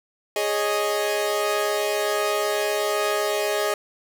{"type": "chord", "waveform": "sawtooth", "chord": "Ab suspended fourth", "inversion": "none", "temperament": "equal", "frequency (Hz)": [415.3, 554.4, 622.3], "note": ["Ab4", "Db5", "Eb5"], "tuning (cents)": [0, 0, 0], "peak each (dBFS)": [-21, -26, -21], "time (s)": [0.36, 3.74], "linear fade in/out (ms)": 2, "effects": []}